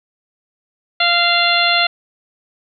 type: harmonic tone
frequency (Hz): 693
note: F5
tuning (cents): -14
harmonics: 1 / 2 / 3 / 4 / 5 / 6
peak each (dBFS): -19 / -19 / -19 / -19 / -19 / -19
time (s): 1-1.87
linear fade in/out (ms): 5
effects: none